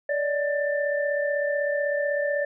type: tone cluster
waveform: sine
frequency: 576 / 612 / 1778 Hz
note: D5 / D#5 / A6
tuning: -34 / -29 / +18 cents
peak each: -24 / -32 / -29 dBFS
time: 0.09-2.45 s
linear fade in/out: 5 ms
effects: none